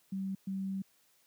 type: tone bursts at uneven times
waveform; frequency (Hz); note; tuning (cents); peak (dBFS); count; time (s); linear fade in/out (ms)
sine; 192.7; G3; -29; -33; 2; 0.12-0.35 / 0.47-0.82; 5
effects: white hiss -69 dBFS RMS until 1.26 s + high-pass 100 Hz 12 dB/octave